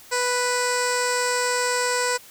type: tone with low-pass filter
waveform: 15% pulse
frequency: 493.9 Hz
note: B4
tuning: in tune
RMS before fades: -23 dBFS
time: 0.11-2.18 s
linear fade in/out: 20 ms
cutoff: 7600 Hz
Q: 3.2
effects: white hiss -47 dBFS RMS until 2.3 s